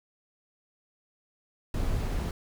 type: noise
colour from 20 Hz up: brown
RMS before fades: -29 dBFS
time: 1.74-2.31 s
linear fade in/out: 2 ms
effects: none